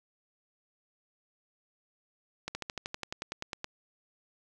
slowing click train, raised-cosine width 0.2 ms, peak -18 dBFS, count 14, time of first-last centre 2.48-3.644 s, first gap 70 ms, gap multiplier 1.04, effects none

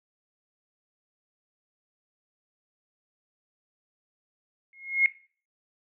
sine tone with exponential growth, 2155 Hz, C#7, 49 cents flat, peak -15 dBFS, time 4.73-5.06 s, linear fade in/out 1 ms, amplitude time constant 71 ms, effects noise-tail reverb RT60 0.4 s tail -17 dB re dry

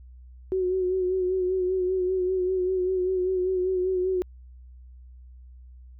sine tone with vibrato, 370 Hz, F#4, in tune, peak -22 dBFS, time 0.52-4.22 s, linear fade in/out 0 ms, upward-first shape sine, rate 5.1 Hz, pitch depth 38 cents each way, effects added 62 Hz sine -44 dBFS peak until 5.99 s

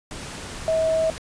sine tone in noise, 643 Hz, E5, 43 cents flat, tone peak -18 dBFS, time 0.68-1.1 s, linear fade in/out 0 ms, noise pink, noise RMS -35 dBFS, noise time 0.11-1.18 s, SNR +14 dB, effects resampled to 22050 Hz

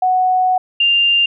sine tone pair in turn, 740 / 2794 Hz, F#5 / F7, 0 / 0 cents, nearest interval octave + major seventh, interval 2300 cents, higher second, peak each -11 / -10 dBFS, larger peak second, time 0.02-0.58 / 0.8-1.26 s, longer first, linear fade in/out 5 ms, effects none

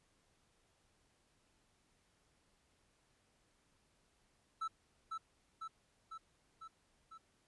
triangle tone with echo, 1318.5 Hz, E6, in tune, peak -35 dBFS, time 4.61-4.68 s, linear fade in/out 10 ms, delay 500 ms, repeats 5, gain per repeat -3 dB, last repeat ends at 7.18 s, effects pink hiss -75 dBFS RMS until 7.47 s + resampled to 24000 Hz

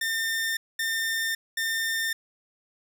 sawtooth tone bursts, 1807 Hz, A6, 46 cents sharp, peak -22 dBFS, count 3, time 0.01-2.13 s, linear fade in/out 5 ms, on 560 ms, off 220 ms, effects none

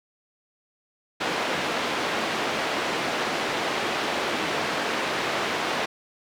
pink band-pass noise, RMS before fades -27 dBFS, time 1.2-5.86 s, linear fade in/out 10 ms, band 330 to 3500 Hz, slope 12 dB/octave, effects none

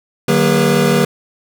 square tone cluster, 151.2 / 188 / 233.1 / 403.7 / 486.5 Hz, D#3 / F#3 / A#3 / G#4 / B4, -49 / +28 / 0 / -49 / -26 cents, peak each -18 dBFS, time 0.28-1.05 s, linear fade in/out 5 ms, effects none

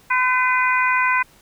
harmonic tone with a mistuned harmonic, 507 Hz, B4, 45 cents sharp, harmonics 2 / 3 / 4 / 5, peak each -19 / -21 / -22 / -23 dBFS, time 0.1-1.23 s, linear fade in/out 10 ms, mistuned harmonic 5, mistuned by -51 cents, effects pink hiss -52 dBFS RMS until 1.41 s

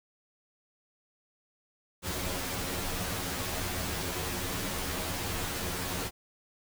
pink noise with comb filter, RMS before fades -34 dBFS, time 2.02-6.11 s, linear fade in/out 50 ms, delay 11 ms, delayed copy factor +0.95, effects none

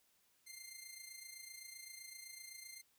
10% pulse tone with amplitude modulation, 2097 Hz, C7, 3 cents sharp, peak -39 dBFS, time 0.46-2.82 s, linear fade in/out 20 ms, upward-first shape sine, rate 27.8 Hz, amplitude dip 60%, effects white hiss -75 dBFS RMS until 2.98 s

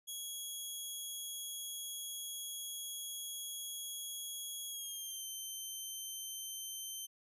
10% pulse tone with pitch glide, 3326 to 3103 Hz, G#7 to G7, +2 to -18 cents, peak -34 dBFS, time 0.07-7.07 s, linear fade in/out 20 ms, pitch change -120 cents, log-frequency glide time 4.69-5.25 s, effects resampled to 32000 Hz

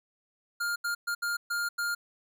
square tone bursts at uneven times, 1407 Hz, F6, 12 cents sharp, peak -29 dBFS, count 6, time 0.6-0.76 / 0.84-0.95 / 1.07-1.15 / 1.22-1.37 / 1.5-1.69 / 1.78-1.95 s, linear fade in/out 10 ms, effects none

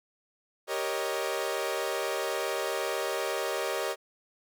sawtooth chord, Eb dominant seventh, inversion first, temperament equal with one note detuned, 392 / 469.9 / 554.4 / 622.3 Hz, G4 / Bb4 / Db5 / Eb5, 0 / +14 / 0 / 0 cents, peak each -31 dBFS, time 0.67-3.96 s, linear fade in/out 50 ms, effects none

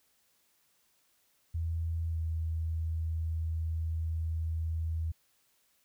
sine tone with pitch glide, 82.4 to 80.98 Hz, E2 to E2, 0 to -30 cents, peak -30 dBFS, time 1.54-5.12 s, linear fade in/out 10 ms, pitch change -30 cents, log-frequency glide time 2.09-2.18 s, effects white hiss -71 dBFS RMS until 5.84 s

